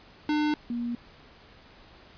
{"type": "tone pair in turn", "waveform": ["square", "sine"], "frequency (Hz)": [300, 238.1], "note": ["D4", "A#3"], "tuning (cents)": [37, 37], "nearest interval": "major third", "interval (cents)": 400, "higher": "first", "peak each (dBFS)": [-24, -28], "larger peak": "first", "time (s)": [[0.29, 0.54], [0.7, 0.95]], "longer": "neither", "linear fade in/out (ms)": 2, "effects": ["pink hiss -53 dBFS RMS until 2.17 s", "resampled to 11025 Hz"]}